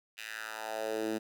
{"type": "tone with high-pass filter sweep", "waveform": "10% pulse", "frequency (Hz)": 110, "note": "A2", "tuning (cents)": 0, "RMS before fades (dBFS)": -37, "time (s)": [0.17, 1.19], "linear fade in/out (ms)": 20, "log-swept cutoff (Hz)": [2500, 250], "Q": 2.6, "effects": []}